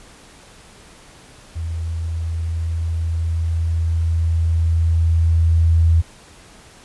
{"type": "tone with level ramp", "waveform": "sine", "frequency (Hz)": 82.41, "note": "E2", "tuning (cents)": 0, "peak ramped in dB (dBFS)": [-22, -10], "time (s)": [1.55, 6.02], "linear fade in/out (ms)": 20, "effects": ["pink hiss -45 dBFS RMS until 6.84 s", "resampled to 24000 Hz"]}